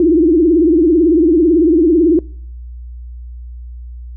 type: tone with vibrato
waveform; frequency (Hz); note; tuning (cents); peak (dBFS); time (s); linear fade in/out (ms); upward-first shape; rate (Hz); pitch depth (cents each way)
sine; 329.6; E4; 0; -7; 0-2.19; 2; triangle; 18; 190
effects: noise-tail reverb RT60 0.6 s tail -25 dB re dry + added 60 Hz sine -27 dBFS peak until 4.16 s